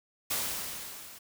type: noise with level ramp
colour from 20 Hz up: white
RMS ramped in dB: -30 to -49 dBFS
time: 0.3-1.19 s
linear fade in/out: 10 ms
effects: none